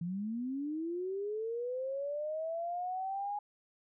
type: linear sweep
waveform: sine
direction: up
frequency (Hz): 164.81 to 830.6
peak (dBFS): -34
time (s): 0.01-3.39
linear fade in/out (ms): 5
effects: none